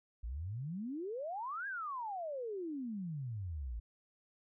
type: exponential two-way sweep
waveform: sine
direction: up then down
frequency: 52.6 to 1661.2 to 52.6 Hz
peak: -38 dBFS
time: 0.23-3.8 s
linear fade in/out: 10 ms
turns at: 1.67 s
effects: none